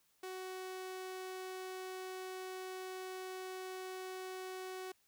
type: tone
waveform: sawtooth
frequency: 373.3 Hz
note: F#4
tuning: 15 cents sharp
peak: -39 dBFS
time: 0.23-4.92 s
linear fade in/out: 5 ms
effects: white hiss -74 dBFS RMS until 5.07 s